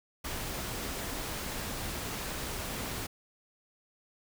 pink noise, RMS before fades -37 dBFS, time 0.24-3.07 s, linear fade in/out 10 ms, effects none

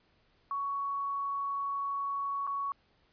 sine tone with dropouts, 1117 Hz, C#6, 13 cents sharp, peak -31 dBFS, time 0.51-2.72 s, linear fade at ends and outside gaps 1 ms, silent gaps 2.468-2.474 s, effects pink hiss -69 dBFS RMS until 3.12 s + resampled to 11025 Hz

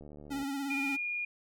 click train, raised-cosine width 2 ms, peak -36 dBFS, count 32, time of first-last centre 0.01-0.429 s, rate 73.9 Hz
square tone with vibrato, 277.2 Hz, C#4, in tune, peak -34 dBFS, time 0.3-0.97 s, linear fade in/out 20 ms, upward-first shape sine, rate 17 Hz, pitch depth 41 cents each way
sine tone, 2429 Hz, D#7, 42 cents flat, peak -32 dBFS, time 0.7-1.25 s, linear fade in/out 5 ms
effects none

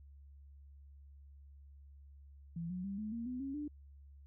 sine tone with pitch steps, 167.8 / 181.93 / 197.26 / 213.9 / 231.9 / 251.4 / 272.6 / 295.6 Hz, E3 / F#3 / G3 / A3 / A#3 / B3 / C#4 / D4, +31 / -29 / +11 / -49 / -9 / +31 / -29 / +11 cents, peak -38 dBFS, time 2.56-3.68 s, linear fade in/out 5 ms, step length 140 ms, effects added 70 Hz sine -54 dBFS peak until 4.26 s

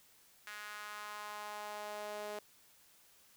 sawtooth tone with high-pass filter sweep, 209 Hz, G#3, 11 cents sharp, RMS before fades -45 dBFS, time 0.47-2.39 s, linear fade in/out 2 ms, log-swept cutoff 1600 to 520 Hz, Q 2.3, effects white hiss -65 dBFS RMS until 3.36 s

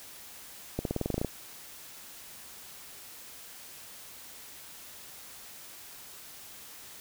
accelerating click train, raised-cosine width 2 ms, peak -16 dBFS, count 11, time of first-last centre 0.79-1.247 s, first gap 62 ms, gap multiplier 0.93, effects white hiss -48 dBFS RMS until 7 s

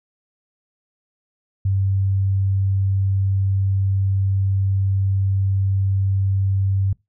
sine tone, 97.1 Hz, G2, 16 cents flat, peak -16 dBFS, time 1.65-6.93 s, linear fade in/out 5 ms, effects noise-tail reverb RT60 0.2 s tail -23 dB re dry

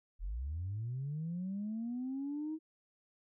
sine linear sweep, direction up, 38.31 to 320 Hz, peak -35 dBFS, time 0.19-2.59 s, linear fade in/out 50 ms, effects tanh soft clip ceiling -32 dBFS

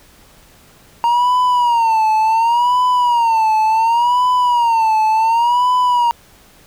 triangle tone with vibrato, 932.3 Hz, A#5, in tune, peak -9 dBFS, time 1.04-6.11 s, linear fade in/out 0 ms, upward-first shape sine, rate 0.69 Hz, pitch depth 120 cents each way, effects pink hiss -47 dBFS RMS until 6.66 s

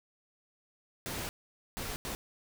pink noise bursts at uneven times, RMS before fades -38 dBFS, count 3, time 1.06-1.29 / 1.77-1.96 / 2.05-2.15 s, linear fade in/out 0 ms, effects none

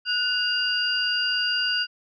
sine tone cluster, 1475 / 2816 / 4789 Hz, F#6 / F7 / D8, -6 / +14 / +33 cents, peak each -26 dBFS, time 0.05-1.87 s, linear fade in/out 50 ms, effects none

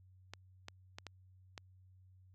clicks, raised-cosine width 0.2 ms, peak -28 dBFS, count 5, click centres 0.336 / 0.684 / 0.985 / 1.067 / 1.578 s, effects added 93 Hz sine -60 dBFS peak until 2.34 s

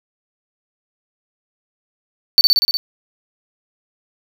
triangle tone with echo, 4509 Hz, C#8, 29 cents sharp, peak -4 dBFS, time 2.38-2.41 s, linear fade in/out 0 ms, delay 60 ms, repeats 6, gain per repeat -2 dB, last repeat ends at 2.77 s, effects none

